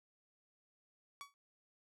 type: tone with exponential decay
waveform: sawtooth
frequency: 1131 Hz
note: C#6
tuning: 34 cents sharp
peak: -40 dBFS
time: 1.21-1.34 s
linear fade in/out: 0 ms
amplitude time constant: 28 ms
effects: low-pass 11000 Hz 12 dB/octave